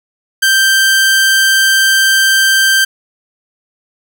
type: tone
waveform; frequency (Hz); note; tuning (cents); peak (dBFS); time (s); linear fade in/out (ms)
sawtooth; 1568; G6; 0; -4; 0.42-2.85; 10
effects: none